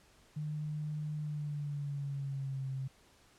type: tone with pitch glide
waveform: sine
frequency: 151.4 to 133.33 Hz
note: D#3 to C3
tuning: -47 to +33 cents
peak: -35 dBFS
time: 0.36-2.88 s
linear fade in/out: 10 ms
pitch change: -220 cents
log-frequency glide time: 1.19-2.68 s
effects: pink hiss -64 dBFS RMS until 3.38 s + low-pass 10000 Hz 12 dB/octave